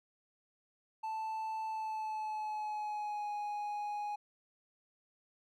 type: tone with pitch glide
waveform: triangle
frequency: 880 to 830.6 Hz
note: A5 to G#5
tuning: 0 to 0 cents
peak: -34 dBFS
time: 1.03-4.16 s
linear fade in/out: 10 ms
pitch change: -100 cents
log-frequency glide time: 1.67-3.31 s
effects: none